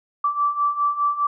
sine beating tone pair, 1160 / 1164.9 Hz, D6 / D6, -22 / -14 cents, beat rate 4.9 Hz, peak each -24 / -20 dBFS, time 0.24-1.27 s, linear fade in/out 5 ms, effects none

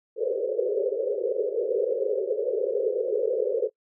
white band-pass noise, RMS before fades -26 dBFS, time 0.16-3.7 s, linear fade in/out 50 ms, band 390 to 540 Hz, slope 96 dB/octave, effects noise-tail reverb RT60 0.1 s tail -25 dB re dry

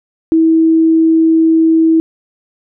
sine tone, 323.8 Hz, E4, 31 cents flat, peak -6 dBFS, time 0.32-2 s, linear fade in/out 0 ms, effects none

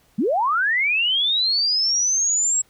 sine linear sweep, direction up, 174.61 to 7710 Hz, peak -17 dBFS, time 0.18-2.62 s, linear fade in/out 10 ms, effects pink hiss -59 dBFS RMS until 2.69 s

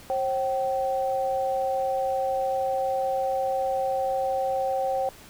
sine tone pair together, 536 / 769 Hz, C5 / G5, +42 / -33 cents, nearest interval tritone, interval 625 cents, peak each -26 dBFS, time 0.1-5.09 s, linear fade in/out 0 ms, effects pink hiss -48 dBFS RMS until 5.29 s

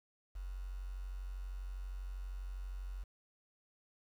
sine tone with quantisation, 46.25 Hz, F#1, in tune, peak -40 dBFS, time 0.35-3.04 s, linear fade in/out 10 ms, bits 10, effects none

